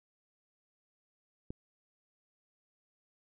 click, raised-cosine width 3 ms, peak -27 dBFS, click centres 1.505 s, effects none

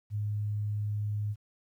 sine tone, 104.5 Hz, G#2, 11 cents sharp, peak -29 dBFS, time 0.1-1.36 s, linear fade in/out 50 ms, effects 11-bit

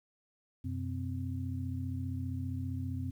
sine tone cluster, 91.8 / 126.9 / 258.2 Hz, F#2 / B2 / C4, -13 / +47 / -23 cents, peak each -36 / -40 / -40 dBFS, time 0.64-3.11 s, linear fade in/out 10 ms, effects 11-bit

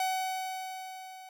45% pulse tone with level ramp, 752 Hz, F#5, 28 cents sharp, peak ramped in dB -27 to -46 dBFS, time 0-1.29 s, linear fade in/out 2 ms, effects none

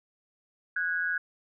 sine tone pair together, 1473.2 / 1646 Hz, F#6 / G#6, -8 / -16 cents, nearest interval major second, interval 192 cents, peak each -29 / -30 dBFS, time 0.76-1.18 s, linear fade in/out 5 ms, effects none

